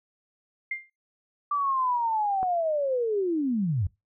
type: tone with exponential decay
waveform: sine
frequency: 2100 Hz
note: C7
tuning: 6 cents sharp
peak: -25 dBFS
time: 0.71-0.9 s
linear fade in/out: 5 ms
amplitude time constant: 40 ms
type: linear sweep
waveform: sine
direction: down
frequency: 1174.7 to 80.9 Hz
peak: -23 dBFS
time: 1.51-3.87 s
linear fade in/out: 5 ms
type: click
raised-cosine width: 1 ms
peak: -21 dBFS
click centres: 2.43 s
effects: noise-tail reverb RT60 0.2 s tail -20 dB re dry